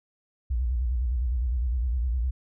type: tone with vibrato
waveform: sine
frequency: 61.1 Hz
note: B1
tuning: 18 cents flat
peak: -23 dBFS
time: 0.5-2.31 s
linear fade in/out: 10 ms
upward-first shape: square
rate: 9.8 Hz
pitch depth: 120 cents each way
effects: none